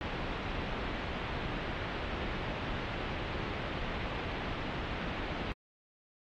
pink low-pass noise, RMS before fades -37 dBFS, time 0.01-5.52 s, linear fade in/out 0 ms, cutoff 3200 Hz, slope 24 dB/octave, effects AAC 48 kbps

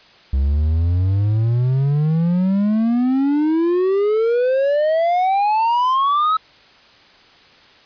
triangle exponential sweep, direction up, 65.6 to 1300 Hz, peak -12 dBFS, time 0.33-6.37 s, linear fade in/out 5 ms, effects white hiss -48 dBFS RMS until 7.85 s + resampled to 11025 Hz

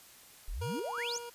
sine exponential sweep, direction up, 30.98 to 7040 Hz, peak -35 dBFS, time 0.48-1.18 s, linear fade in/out 0 ms
25% pulse tone with tremolo, 475.2 Hz, A#4, 33 cents sharp, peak -33 dBFS, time 0.61-1.3 s, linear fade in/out 10 ms, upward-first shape square, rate 2.7 Hz, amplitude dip 45%
effects white hiss -56 dBFS RMS until 1.34 s + resampled to 32000 Hz

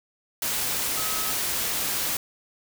sine tone in noise, 1278 Hz, D#6, 46 cents sharp, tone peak -35 dBFS, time 0.97-1.32 s, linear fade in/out 2 ms, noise white, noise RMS -27 dBFS, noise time 0.42-2.17 s, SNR -11 dB, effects none

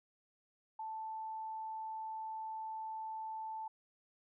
sine tone, 880 Hz, A5, in tune, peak -40 dBFS, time 0.79-3.68 s, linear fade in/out 5 ms, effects none

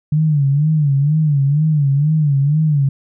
sine tone with vibrato, 147.1 Hz, D3, 3 cents sharp, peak -11 dBFS, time 0.12-2.89 s, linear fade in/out 5 ms, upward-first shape sine, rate 2.1 Hz, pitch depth 120 cents each way, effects none

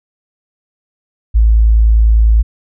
sine tone, 55 Hz, A1, in tune, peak -5 dBFS, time 1.34-2.43 s, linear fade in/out 20 ms, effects none

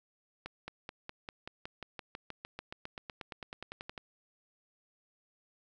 accelerating click train, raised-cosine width 0.3 ms, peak -25 dBFS, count 26, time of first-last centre 0.46-3.978 s, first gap 220 ms, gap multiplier 0.96, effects none

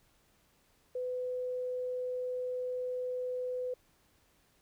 sine tone, 502 Hz, B4, 28 cents sharp, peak -33 dBFS, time 0.95-3.74 s, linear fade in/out 5 ms, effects pink hiss -69 dBFS RMS until 4.61 s

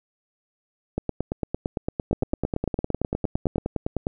two click trains, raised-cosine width 2 ms, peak -11 / -11 dBFS, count 20 / 24, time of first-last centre 2.13-4.069 / 0.98-3.582 s, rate 9.8 / 8.84 Hz, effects none

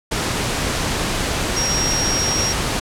sine tone in noise, 5610 Hz, F8, 7 cents sharp, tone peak -19 dBFS, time 1.56-2.53 s, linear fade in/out 10 ms, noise pink, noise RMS -21 dBFS, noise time 0.11-2.8 s, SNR -1 dB, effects low-pass 9000 Hz 12 dB/octave

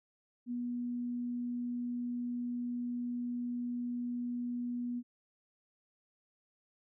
sine tone, 242.8 Hz, B3, 29 cents flat, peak -34 dBFS, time 0.46-5.03 s, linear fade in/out 50 ms, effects none

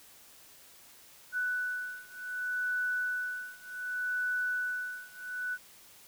sine beating tone pair, 1487 / 1487.66 Hz, F#6 / F#6, +8 / +9 cents, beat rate 0.66 Hz, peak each -34 / -35 dBFS, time 1.32-5.58 s, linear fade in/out 50 ms, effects white hiss -56 dBFS RMS until 6.07 s

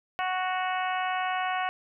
harmonic tone with a mistuned harmonic, 370 Hz, F#4, in tune, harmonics 2 / 3 / 4 / 5 / 6 / 7 / 8, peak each -29 / -33 / -35 / -37 / -39 / -40 / -41 dBFS, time 0.19-1.69 s, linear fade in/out 0 ms, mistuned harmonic 8, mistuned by -21 cents, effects none

